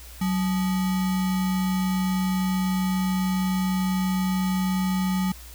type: tone with sample-and-hold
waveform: sine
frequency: 186.4 Hz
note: F#3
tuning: 13 cents sharp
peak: -21 dBFS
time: 0.21-5.32 s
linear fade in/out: 5 ms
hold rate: 1050 Hz
effects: added 60 Hz sine -42 dBFS peak until 5.54 s + white hiss -46 dBFS RMS until 5.54 s